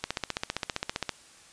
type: click train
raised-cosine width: 0.2 ms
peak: -11 dBFS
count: 17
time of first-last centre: 0.04-1.093 s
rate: 15.2 Hz
effects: white hiss -54 dBFS RMS until 1.52 s + resampled to 22050 Hz

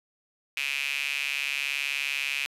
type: tone with high-pass filter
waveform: sawtooth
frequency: 140.5 Hz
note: C#3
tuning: 24 cents sharp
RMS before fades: -30 dBFS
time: 0.57-2.46 s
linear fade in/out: 0 ms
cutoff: 2500 Hz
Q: 7.2
effects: resampled to 32000 Hz

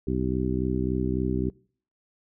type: harmonic tone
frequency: 63.6 Hz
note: C2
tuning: 48 cents flat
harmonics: 1 / 2 / 3 / 4 / 5 / 6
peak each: -31 / -31 / -31 / -31 / -31 / -31 dBFS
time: 0.07-1.5 s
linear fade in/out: 5 ms
effects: noise-tail reverb RT60 0.5 s tail -24 dB re dry

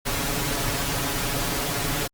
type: noise with comb filter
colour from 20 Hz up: pink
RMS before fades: -26 dBFS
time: 0.05-2.08 s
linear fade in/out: 20 ms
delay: 7.1 ms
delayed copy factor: +0.8
effects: Opus 48 kbps

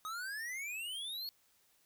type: exponential sweep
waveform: square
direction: up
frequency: 1244.5 to 4435 Hz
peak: -40 dBFS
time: 0.05-1.29 s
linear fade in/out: 0 ms
effects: white hiss -71 dBFS RMS until 1.85 s

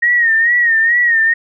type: tone with vibrato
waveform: sine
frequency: 1864.7 Hz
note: A#6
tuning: in tune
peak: -9 dBFS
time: 0.02-1.34 s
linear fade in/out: 10 ms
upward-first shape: sine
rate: 2.3 Hz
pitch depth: 75 cents each way
effects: none

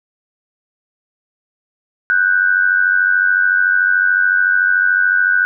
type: tone pair together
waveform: sine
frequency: 1477.3 / 1571 Hz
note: F#6 / G6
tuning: -3 / +3 cents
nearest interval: minor second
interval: 106 cents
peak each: -12 / -16 dBFS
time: 2.1-5.45 s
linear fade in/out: 0 ms
effects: none

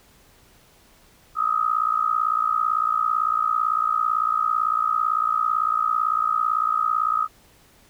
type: tone with amplitude modulation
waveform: sine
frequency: 1264 Hz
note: D#6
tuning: 27 cents sharp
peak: -15 dBFS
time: 1.35-7.28 s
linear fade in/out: 50 ms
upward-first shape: sine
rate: 57.9 Hz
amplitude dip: 90%
effects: pink hiss -55 dBFS RMS until 7.89 s

